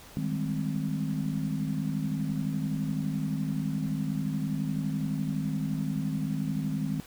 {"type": "chord", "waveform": "sine", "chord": "Ab major seventh", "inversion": "second", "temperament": "equal", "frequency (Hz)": [155.56, 196, 207.7, 261.6], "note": ["Eb3", "G3", "Ab3", "C4"], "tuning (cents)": [0, 0, 0, 0], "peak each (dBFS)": [-31, -35, -34, -34], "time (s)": [0.17, 7], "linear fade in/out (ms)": 0, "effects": ["pink hiss -50 dBFS RMS until 7.06 s"]}